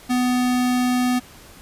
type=tone; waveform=square; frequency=249.1 Hz; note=B3; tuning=15 cents sharp; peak=-18 dBFS; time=0.09-1.2 s; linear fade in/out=20 ms; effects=pink hiss -45 dBFS RMS until 1.61 s + resampled to 32000 Hz